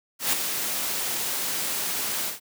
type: noise with ADSR envelope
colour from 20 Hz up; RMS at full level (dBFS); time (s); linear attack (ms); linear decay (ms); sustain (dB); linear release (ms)
white; -21; 0.19-2.4; 140; 6; -7; 150
effects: high-pass 150 Hz 12 dB/octave